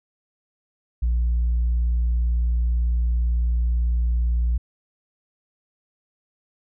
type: tone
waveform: sine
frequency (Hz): 59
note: A#1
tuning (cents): +22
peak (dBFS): -16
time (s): 1.02-4.58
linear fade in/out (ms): 10
effects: tanh soft clip ceiling -16 dBFS